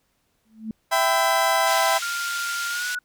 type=tone with exponential growth; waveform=sine; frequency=220 Hz; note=A3; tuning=in tune; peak=-24 dBFS; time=0.45-0.71 s; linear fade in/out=2 ms; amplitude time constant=55 ms
type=chord; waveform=30% pulse; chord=E minor; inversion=none; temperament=equal with one note detuned; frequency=659.3 / 784 / 1007.4 Hz; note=E5 / G5 / B5; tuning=0 / 0 / +34 cents; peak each=-20 dBFS; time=0.91-1.99 s; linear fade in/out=20 ms
type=band-pass noise; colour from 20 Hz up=white; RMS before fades=-32 dBFS; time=1.67-2.95 s; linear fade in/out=2 ms; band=1900 to 6600 Hz; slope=12 dB/octave
type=tone with pitch glide; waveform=sine; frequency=1396.9 to 1468.9 Hz; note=F6 to F#6; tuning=0 to -13 cents; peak=-26 dBFS; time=2.02-2.99 s; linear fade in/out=5 ms; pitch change=+87 cents; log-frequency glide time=2.68-2.87 s
effects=pink hiss -69 dBFS RMS until 3.04 s